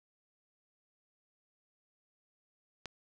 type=click; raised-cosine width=0.2 ms; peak=-23 dBFS; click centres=2.857 s; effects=none

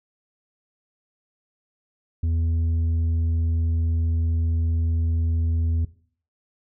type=tone with tanh clipping; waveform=sine; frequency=82.3 Hz; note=E2; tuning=2 cents flat; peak=-21 dBFS; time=2.23-5.85 s; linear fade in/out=5 ms; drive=5 dB; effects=noise-tail reverb RT60 0.5 s tail -18 dB re dry

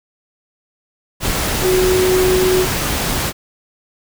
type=tone in noise; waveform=sine; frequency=370 Hz; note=F#4; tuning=in tune; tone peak=-12 dBFS; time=1.61-2.67 s; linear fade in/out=50 ms; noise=pink; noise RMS=-19 dBFS; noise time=1.2-3.33 s; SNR=+4 dB; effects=none

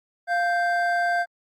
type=tone pair together; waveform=triangle; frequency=698.5 / 1568.1 Hz; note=F5 / G6; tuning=0 / 0 cents; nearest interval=octave + major second; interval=1400 cents; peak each=-20 / -23 dBFS; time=0.27-1.26 s; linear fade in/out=50 ms; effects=Opus 48 kbps

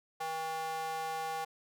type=tone with high-pass filter; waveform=square; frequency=160 Hz; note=D#3; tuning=49 cents sharp; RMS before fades=-37 dBFS; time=0.2-1.45 s; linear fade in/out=10 ms; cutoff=740 Hz; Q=3.3; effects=none

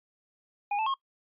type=tone with pitch steps; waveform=square; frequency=817 / 877 / 1080 Hz; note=G#5 / A5 / C#6; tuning=-29 / -6 / -45 cents; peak=-27 dBFS; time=0.71-0.941 s; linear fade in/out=5 ms; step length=77 ms; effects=noise-tail reverb RT60 0.1 s tail -21 dB re dry + resampled to 8000 Hz

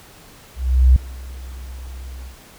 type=tone with ADSR envelope; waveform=sine; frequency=63.8 Hz; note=C2; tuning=43 cents flat; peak=-6 dBFS; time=0.55-2.36 s; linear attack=410 ms; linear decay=3 ms; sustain=-24 dB; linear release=110 ms; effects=pink hiss -45 dBFS RMS until 2.58 s

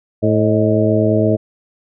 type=harmonic tone with a mistuned harmonic; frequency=108.8 Hz; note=A2; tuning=19 cents flat; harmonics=1 / 2 / 3 / 4 / 5 / 6; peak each=-17 / -18 / -18 / -19 / -22 / -18 dBFS; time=0.22-1.37 s; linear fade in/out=20 ms; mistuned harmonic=6; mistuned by=-62 cents; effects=none

